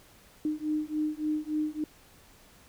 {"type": "beating tone pair", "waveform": "sine", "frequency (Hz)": [303.8, 307.3], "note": ["D#4", "D#4"], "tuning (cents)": [-41, -21], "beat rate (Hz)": 3.5, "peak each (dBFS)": -31, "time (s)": [0.45, 1.84], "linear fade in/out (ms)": 2, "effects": ["pink hiss -57 dBFS RMS until 2.68 s"]}